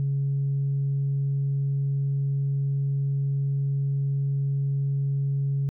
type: tone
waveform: sine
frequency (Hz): 138.59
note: C#3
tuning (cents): 0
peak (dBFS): -21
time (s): 0-5.69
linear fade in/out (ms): 0
effects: tanh soft clip ceiling -19 dBFS